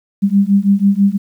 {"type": "beating tone pair", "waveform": "sine", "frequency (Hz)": [196, 202.1], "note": ["G3", "G#3"], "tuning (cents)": [0, -47], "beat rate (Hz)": 6.1, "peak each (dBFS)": -12, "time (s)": [0.22, 1.18], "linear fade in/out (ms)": 20, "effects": ["8-bit"]}